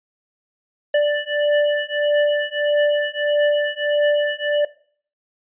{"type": "beating tone pair", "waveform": "square", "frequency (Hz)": [587.3, 588.9], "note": ["D5", "D5"], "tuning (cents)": [0, 5], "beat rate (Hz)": 1.6, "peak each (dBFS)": -20, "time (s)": [0.94, 4.65], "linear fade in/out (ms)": 5, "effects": ["noise-tail reverb RT60 0.5 s tail -19 dB re dry", "resampled to 8000 Hz"]}